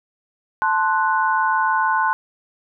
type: chord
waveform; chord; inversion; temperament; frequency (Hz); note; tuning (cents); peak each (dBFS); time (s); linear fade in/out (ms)
sine; F# diminished; first; equal; 880 / 1046.5 / 1480; A5 / C6 / F#6; 0 / 0 / 0; -20 / -20 / -21; 0.62-2.13; 0
effects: none